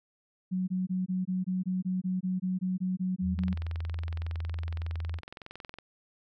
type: tone bursts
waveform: sine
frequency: 184.8 Hz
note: F#3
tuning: 2 cents flat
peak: -27 dBFS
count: 16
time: 0.51-3.545 s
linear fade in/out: 20 ms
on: 170 ms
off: 21 ms
type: tone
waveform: sine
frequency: 82.41 Hz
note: E2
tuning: in tune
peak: -31 dBFS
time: 3.21-5.21 s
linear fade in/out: 50 ms
type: click train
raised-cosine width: 0.3 ms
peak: -27 dBFS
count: 53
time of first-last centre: 3.39-5.786 s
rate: 21.7 Hz
effects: none